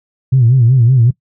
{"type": "tone with vibrato", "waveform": "sine", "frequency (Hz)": 123.47, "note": "B2", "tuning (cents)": 0, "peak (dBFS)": -5, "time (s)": [0.32, 1.11], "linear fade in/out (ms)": 10, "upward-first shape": "sine", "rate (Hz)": 5.3, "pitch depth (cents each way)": 140, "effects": ["noise-tail reverb RT60 0.1 s tail -20 dB re dry", "tanh soft clip ceiling -1 dBFS"]}